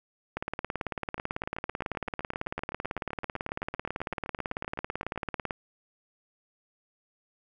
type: two click trains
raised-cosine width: 0.5 ms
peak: -16 / -24 dBFS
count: 94 / 33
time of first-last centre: 0.37-5.508 / 1.18-5.288 s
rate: 18.1 / 7.79 Hz
effects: none